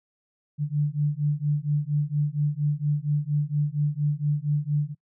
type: beating tone pair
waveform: sine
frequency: 145.3 / 149.6 Hz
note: D3 / D3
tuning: -18 / +32 cents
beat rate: 4.3 Hz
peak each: -25 dBFS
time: 0.58-4.95 s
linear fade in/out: 50 ms
effects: noise-tail reverb RT60 0.1 s tail -25 dB re dry